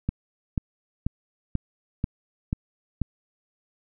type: click train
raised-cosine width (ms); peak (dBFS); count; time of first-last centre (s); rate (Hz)
5; -12; 7; 0.09-3.017; 2.05
effects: none